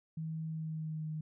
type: tone with pitch glide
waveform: sine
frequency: 159.7 to 155.51 Hz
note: D#3 to D#3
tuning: +45 to -1 cents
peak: -36 dBFS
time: 0.17-1.21 s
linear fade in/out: 5 ms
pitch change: -46 cents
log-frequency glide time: 0.46-1.1 s
effects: none